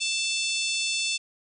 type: harmonic tone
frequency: 884 Hz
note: A5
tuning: 8 cents sharp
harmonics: 3 / 4 / 5 / 6 / 7 / 8 / 9 / 10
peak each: -29 / -31 / -33 / -35 / -36 / -37 / -38 / -39 dBFS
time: 0-1.18 s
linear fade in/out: 20 ms
effects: none